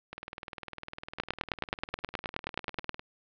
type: two click trains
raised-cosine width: 0.3 ms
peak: -13 / -23 dBFS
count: 17 / 58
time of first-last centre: 1.2-2.893 / 0.13-2.994 s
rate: 9.45 / 19.9 Hz
effects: low-pass 4000 Hz 12 dB/octave